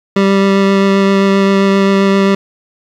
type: tone with vibrato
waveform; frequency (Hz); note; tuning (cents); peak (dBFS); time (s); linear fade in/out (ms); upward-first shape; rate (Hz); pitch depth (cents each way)
25% pulse; 196; G3; 0; -4; 0.16-2.35; 5; triangle; 7.6; 11
effects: low-pass 4000 Hz 12 dB/octave + 7-bit